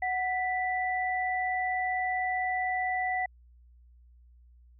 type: tone pair together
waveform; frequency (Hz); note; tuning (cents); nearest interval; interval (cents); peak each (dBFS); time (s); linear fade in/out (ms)
sine; 740 / 1975.6; F#5 / B6; 0 / 0; octave + perfect fourth; 1700; -29 / -31; 0.02-3.26; 5
effects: added 60 Hz sine -54 dBFS peak until 4.79 s